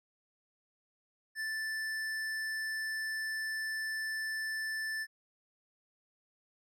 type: tone with tanh clipping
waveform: sine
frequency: 1760 Hz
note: A6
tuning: in tune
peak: -36 dBFS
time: 1.35-5.07 s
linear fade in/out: 50 ms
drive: 15 dB
effects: none